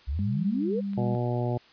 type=exponential sweep; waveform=sine; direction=up; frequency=61.74 to 523.3 Hz; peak=-26 dBFS; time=0.07-0.81 s; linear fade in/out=20 ms
type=tone with pitch glide; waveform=sine; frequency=201.6 to 198.14 Hz; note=G3 to G3; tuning=+49 to +19 cents; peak=-28 dBFS; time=0.19-1.15 s; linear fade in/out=0 ms; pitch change=-30 cents; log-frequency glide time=0.37-1.01 s
type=click; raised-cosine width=0.3 ms; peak=-34 dBFS; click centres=0.934 s
type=harmonic tone; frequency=121.5 Hz; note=B2; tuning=28 cents flat; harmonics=1 / 2 / 3 / 4 / 5 / 6 / 7; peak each=-27 / -34 / -33 / -38 / -35 / -38 / -40 dBFS; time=0.97-1.58 s; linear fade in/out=10 ms
effects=white hiss -56 dBFS RMS until 1.72 s + resampled to 11025 Hz